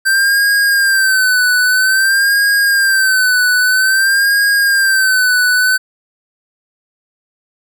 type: tone with vibrato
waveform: square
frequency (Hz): 1559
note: G6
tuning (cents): -10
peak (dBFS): -10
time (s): 0.05-5.78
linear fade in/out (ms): 20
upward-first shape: sine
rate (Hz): 0.51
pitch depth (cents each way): 80
effects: none